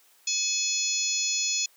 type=harmonic tone with a mistuned harmonic; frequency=850 Hz; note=G#5; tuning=40 cents sharp; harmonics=3 / 4 / 5 / 6 / 7 / 8; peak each=-33 / -34 / -33 / -33 / -33 / -28 dBFS; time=0.27-1.66 s; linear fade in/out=5 ms; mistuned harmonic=6; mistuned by=+21 cents; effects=white hiss -60 dBFS RMS until 1.76 s + high-pass 400 Hz 12 dB/octave